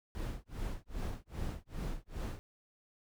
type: noise with tremolo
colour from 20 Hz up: brown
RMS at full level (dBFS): -36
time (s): 0.15-2.39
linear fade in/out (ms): 0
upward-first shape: sine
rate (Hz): 2.5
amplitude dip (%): 100
effects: none